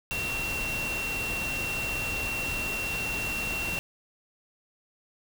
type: tone in noise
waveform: sine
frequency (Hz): 2730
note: F7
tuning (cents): -40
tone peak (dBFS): -30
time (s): 0.11-3.79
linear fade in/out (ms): 0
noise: pink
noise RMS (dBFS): -35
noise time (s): 0.11-3.79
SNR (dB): +2
effects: none